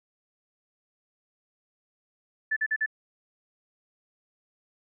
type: tone bursts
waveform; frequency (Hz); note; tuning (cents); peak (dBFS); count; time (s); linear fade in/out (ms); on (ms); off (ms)
sine; 1748; A6; -12; -23; 4; 2.51-2.862; 10; 55; 44
effects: none